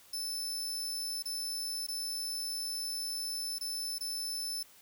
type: tone with dropouts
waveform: sawtooth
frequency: 5274 Hz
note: E8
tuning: in tune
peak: -32 dBFS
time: 0.13-4.63 s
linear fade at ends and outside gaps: 5 ms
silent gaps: 1.225-1.255 / 1.867-1.884 / 3.585-3.609 / 3.984-4.007 s
effects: white hiss -59 dBFS RMS until 4.81 s